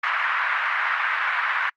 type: band-pass noise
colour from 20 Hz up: white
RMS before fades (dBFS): -23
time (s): 0.03-1.7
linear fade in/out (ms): 10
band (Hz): 1100 to 1900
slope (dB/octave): 24
effects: noise-tail reverb RT60 0.1 s tail -26 dB re dry + Opus 48 kbps